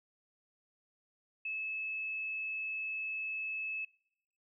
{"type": "tone", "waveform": "sine", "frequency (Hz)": 2600, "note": "E7", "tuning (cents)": -24, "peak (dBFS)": -35, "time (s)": [1.45, 3.85], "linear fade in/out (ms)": 5, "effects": ["noise-tail reverb RT60 0.8 s tail -24 dB re dry"]}